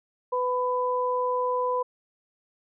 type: tone pair together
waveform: sine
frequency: 499.6 / 999.2 Hz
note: B4 / B5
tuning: +20 / +20 cents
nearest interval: octave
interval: 1200 cents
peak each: -26 dBFS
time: 0.32-1.83 s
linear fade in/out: 10 ms
effects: none